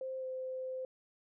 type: tone with pitch glide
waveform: sine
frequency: 523.3 to 517.3 Hz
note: C5 to C5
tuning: 0 to -20 cents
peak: -37 dBFS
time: 0.01-0.85 s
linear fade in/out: 2 ms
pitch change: -20 cents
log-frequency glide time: 0.19-0.25 s
effects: none